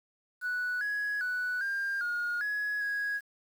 sine tone with pitch steps, 1478 / 1672 / 1483 / 1600 / 1432 / 1680 / 1658 Hz, F#6 / G#6 / F#6 / G6 / F6 / G#6 / G#6, -2 / +11 / +4 / +35 / +43 / +19 / -3 cents, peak -28 dBFS, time 0.41-3.21 s, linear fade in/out 50 ms, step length 400 ms, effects tanh soft clip ceiling -26 dBFS + 9-bit

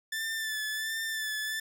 sawtooth tone with vibrato, 1760 Hz, A6, in tune, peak -28 dBFS, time 0.12-1.6 s, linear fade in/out 5 ms, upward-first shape sine, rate 1.4 Hz, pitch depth 33 cents each way, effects none

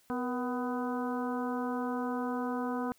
harmonic tone with a mistuned harmonic, 250 Hz, B3, 21 cents sharp, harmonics 1 / 2 / 3 / 4 / 5 / 6, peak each -33 / -38 / -40 / -40 / -43 / -46 dBFS, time 0.1-2.92 s, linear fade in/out 0 ms, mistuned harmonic 2, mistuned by -60 cents, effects white hiss -66 dBFS RMS until 2.98 s

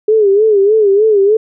sine tone with vibrato, 415.3 Hz, G#4, in tune, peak -6 dBFS, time 0.08-1.37 s, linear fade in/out 5 ms, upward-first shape sine, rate 3.3 Hz, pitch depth 110 cents each way, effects none

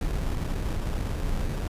brown noise with sample-and-hold, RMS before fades -28 dBFS, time 0.01-1.68 s, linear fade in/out 5 ms, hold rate 2100 Hz, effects resampled to 32000 Hz

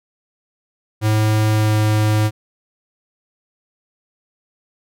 square tone with pitch glide, 108 to 107.19 Hz, A2 to A2, -32 to -45 cents, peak -14 dBFS, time 1.01-2.31 s, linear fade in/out 50 ms, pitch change -13 cents, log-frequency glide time 1.51-1.77 s, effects none

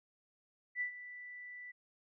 sine tone with ADSR envelope, 1975.5 Hz, B6, in tune, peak -32 dBFS, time 0.75-1.72 s, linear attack 59 ms, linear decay 100 ms, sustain -14 dB, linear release 15 ms, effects none

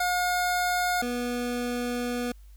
25% pulse tone pair in turn, 718 / 243.5 Hz, F5 / B3, +48 / -24 cents, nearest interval octave + perfect fifth, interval 1872 cents, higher first, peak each -20 / -24 dBFS, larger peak first, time 0-1.02 / 1.02-2.32 s, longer second, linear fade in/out 5 ms, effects added 50 Hz sine -46 dBFS peak until 2.56 s + white hiss -65 dBFS RMS until 2.56 s

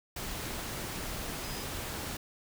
sine tone in noise, 5000 Hz, D#8, 8 cents sharp, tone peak -46 dBFS, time 1.43-1.63 s, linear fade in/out 5 ms, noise pink, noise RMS -38 dBFS, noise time 0.16-2.17 s, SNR -11 dB, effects none

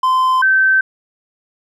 triangle / sine tone pair in turn, 1032 / 1546.3 Hz, C6 / G6, -24 / -24 cents, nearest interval perfect fifth, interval 700 cents, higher second, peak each -9 / -9 dBFS, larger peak neither, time 0.03-0.42 / 0.42-0.81 s, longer neither, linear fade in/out 5 ms, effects none

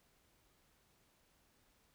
silence, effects pink hiss -73 dBFS RMS until 1.94 s

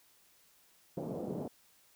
pink band-pass noise, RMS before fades -39 dBFS, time 0.97-1.48 s, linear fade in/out 5 ms, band 140 to 640 Hz, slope 24 dB/octave, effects white hiss -66 dBFS RMS until 1.95 s

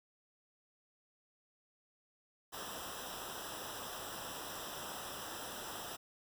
pink noise with comb filter, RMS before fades -45 dBFS, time 2.52-5.97 s, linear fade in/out 20 ms, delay 0.45 ms, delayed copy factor -0.85, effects none

